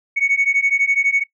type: beating tone pair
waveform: sine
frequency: 2217 / 2229 Hz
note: C#7 / C#7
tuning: 0 / +9 cents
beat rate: 12 Hz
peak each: -16 dBFS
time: 0.16-1.24 s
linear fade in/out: 20 ms
effects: noise-tail reverb RT60 0.1 s tail -20 dB re dry + tanh soft clip ceiling -9 dBFS